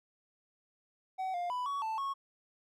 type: tone with pitch steps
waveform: triangle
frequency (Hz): 755 / 704 / 993 / 1123 / 883 / 1100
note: F#5 / F5 / B5 / C#6 / A5 / C#6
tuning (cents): +35 / +14 / +9 / +22 / +6 / -14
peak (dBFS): -31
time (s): 1.18-2.14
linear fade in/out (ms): 20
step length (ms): 160
effects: none